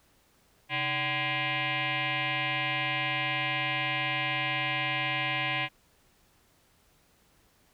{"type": "tone with frequency modulation", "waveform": "sine", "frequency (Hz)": 133.3, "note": "C3", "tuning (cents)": 33, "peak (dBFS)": -27, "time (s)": [0.69, 5.69], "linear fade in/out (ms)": 50, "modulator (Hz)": 446, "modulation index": 6.5, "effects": ["pink hiss -65 dBFS RMS until 7.73 s"]}